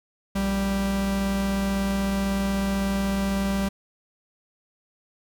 45% pulse tone pair together, 58.04 / 196 Hz, A#1 / G3, -7 / 0 cents, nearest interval octave + major sixth, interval 2107 cents, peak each -31 / -23 dBFS, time 0.35-3.69 s, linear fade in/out 10 ms, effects none

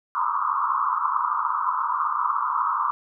pink band-pass noise, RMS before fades -24 dBFS, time 0.15-2.91 s, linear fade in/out 0 ms, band 960 to 1300 Hz, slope 96 dB/octave, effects none

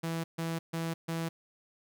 sawtooth tone bursts, 164.81 Hz, E3, in tune, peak -28 dBFS, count 4, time 0.03-1.29 s, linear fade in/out 10 ms, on 210 ms, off 140 ms, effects none

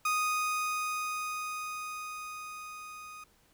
30% pulse tone with level ramp, 1243 Hz, D#6, 2 cents flat, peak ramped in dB -24 to -42 dBFS, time 0.05-3.24 s, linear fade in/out 5 ms, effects pink hiss -66 dBFS RMS until 3.53 s

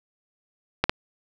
clicks, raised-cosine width 0.3 ms, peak -3 dBFS, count 2, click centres 0.84 / 0.895 s, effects none

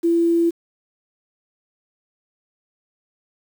sine tone with quantisation, 337.4 Hz, E4, 40 cents sharp, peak -14 dBFS, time 0.03-0.51 s, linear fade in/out 20 ms, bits 7, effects none

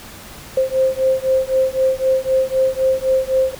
sine beating tone pair, 523 / 526.9 Hz, C5 / C5, -1 / +12 cents, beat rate 3.9 Hz, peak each -17 dBFS, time 0.57-3.55 s, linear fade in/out 5 ms, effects pink hiss -37 dBFS RMS until 3.59 s

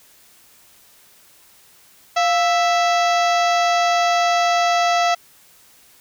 harmonic tone with a mistuned harmonic, 659.3 Hz, E5, in tune, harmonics 1 / 2 / 3 / 4 / 5 / 6 / 7 / 8 / 9 / 10, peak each -16 / -22 / -26 / -28 / -30 / -32 / -33 / -34 / -35 / -36 dBFS, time 2.16-5.15 s, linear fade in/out 10 ms, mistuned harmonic 1, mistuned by +100 cents, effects white hiss -51 dBFS RMS until 6 s

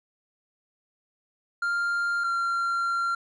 triangle tone pair in turn, 1396.9 / 1377.7 Hz, F6 / F6, 0 / -24 cents, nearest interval unison, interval 24 cents, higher first, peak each -22 dBFS, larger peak neither, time 1.62-2.24 / 2.24-3.15 s, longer second, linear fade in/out 5 ms, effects resampled to 24000 Hz

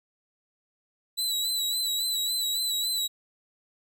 sawtooth tone with vibrato, 3951 Hz, B7, in tune, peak -23 dBFS, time 1.17-3.08 s, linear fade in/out 20 ms, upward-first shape sine, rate 3.6 Hz, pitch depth 49 cents each way, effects none

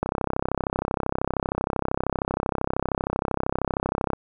click train, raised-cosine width 1 ms, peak -9 dBFS, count 136, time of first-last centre 0.03-4.133 s, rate 32.9 Hz, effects none

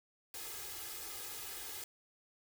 white noise with comb filter, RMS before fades -45 dBFS, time 0.34-1.84 s, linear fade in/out 2 ms, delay 2.4 ms, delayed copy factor +1, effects none

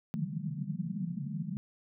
pink band-pass noise, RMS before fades -36 dBFS, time 0.14-1.57 s, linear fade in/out 0 ms, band 140 to 220 Hz, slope 96 dB/octave, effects none

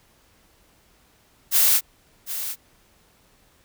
blue noise with echo, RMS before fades -17 dBFS, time 1.51-1.81 s, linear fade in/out 50 ms, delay 750 ms, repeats 1, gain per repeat -12 dB, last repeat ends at 2.56 s, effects pink hiss -59 dBFS RMS until 3.64 s

